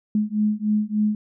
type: beating tone pair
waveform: sine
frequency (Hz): 210 / 213.4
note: G#3 / G#3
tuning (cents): +19 / +47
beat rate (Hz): 3.4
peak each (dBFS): -22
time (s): 0.15-1.15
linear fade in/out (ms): 2
effects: none